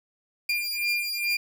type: beating tone pair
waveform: 30% pulse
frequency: 2398 / 2400.4 Hz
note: D7 / D7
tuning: +36 / +37 cents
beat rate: 2.4 Hz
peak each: -26 dBFS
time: 0.49-1.37 s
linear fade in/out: 5 ms
effects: 10-bit